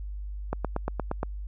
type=click train; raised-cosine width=1 ms; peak=-14 dBFS; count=7; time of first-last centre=0.53-1.231 s; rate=8.56 Hz; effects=added 50 Hz sine -33 dBFS peak until 1.47 s